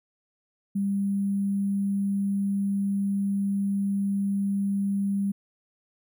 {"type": "tone with sample-and-hold", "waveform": "sine", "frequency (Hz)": 198.5, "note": "G3", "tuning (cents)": 22, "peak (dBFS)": -23, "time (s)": [0.75, 5.32], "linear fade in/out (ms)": 10, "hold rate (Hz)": 11025, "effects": []}